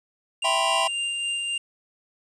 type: tone with tremolo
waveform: square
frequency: 2794 Hz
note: F7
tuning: in tune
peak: -25 dBFS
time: 0.42-1.58 s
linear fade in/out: 5 ms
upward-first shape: sine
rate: 3.7 Hz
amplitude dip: 25%
type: chord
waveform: square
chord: C major seventh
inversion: first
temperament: equal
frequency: 659.3 / 784 / 987.8 / 1046.5 Hz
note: E5 / G5 / B5 / C6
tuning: 0 / 0 / 0 / 0 cents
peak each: -28 dBFS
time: 0.44-0.88 s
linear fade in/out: 10 ms
effects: resampled to 24000 Hz + 9-bit